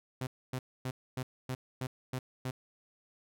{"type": "tone bursts", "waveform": "sawtooth", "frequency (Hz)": 128.6, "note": "C3", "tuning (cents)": -30, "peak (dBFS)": -30, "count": 8, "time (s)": [0.21, 2.51], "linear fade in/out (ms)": 5, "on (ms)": 60, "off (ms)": 260, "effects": []}